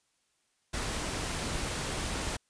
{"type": "noise", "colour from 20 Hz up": "pink", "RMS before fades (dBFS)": -34, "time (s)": [0.73, 2.37], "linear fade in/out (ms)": 10, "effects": ["white hiss -74 dBFS RMS until 2.49 s", "resampled to 22050 Hz"]}